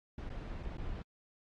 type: noise with dropouts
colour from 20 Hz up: brown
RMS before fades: -41 dBFS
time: 0.18-1.02 s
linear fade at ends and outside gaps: 2 ms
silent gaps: 0.293-0.3 / 0.628-0.633 / 0.77-0.782 s
effects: low-pass 4000 Hz 12 dB/octave + AAC 32 kbps